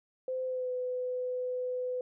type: tone with pitch glide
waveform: sine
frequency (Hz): 515 to 502.1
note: C5 to B4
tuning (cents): -28 to +29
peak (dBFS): -31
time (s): 0.28-2.01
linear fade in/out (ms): 2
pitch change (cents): -43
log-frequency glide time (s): 0.45-0.71
effects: none